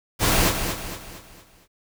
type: noise with echo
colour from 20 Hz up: pink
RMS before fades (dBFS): -19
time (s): 0.19-0.53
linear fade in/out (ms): 50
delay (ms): 230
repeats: 5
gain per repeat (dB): -7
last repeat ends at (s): 1.68
effects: none